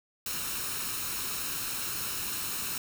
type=noise with comb filter; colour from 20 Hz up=white; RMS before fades=-34 dBFS; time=0.26-2.78 s; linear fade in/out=2 ms; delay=0.74 ms; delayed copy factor=+0.55; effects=none